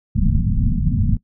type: low-pass noise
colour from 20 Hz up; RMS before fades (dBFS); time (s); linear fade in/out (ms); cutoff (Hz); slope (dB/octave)
pink; -17; 0.15-1.17; 2; 240; 96
effects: noise-tail reverb RT60 0.1 s tail -18 dB re dry